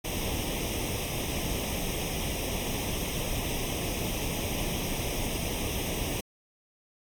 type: noise with comb filter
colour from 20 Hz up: pink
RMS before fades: -32 dBFS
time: 0.04-6.21 s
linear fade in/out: 10 ms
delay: 0.34 ms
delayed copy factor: +0.8
effects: AAC 64 kbps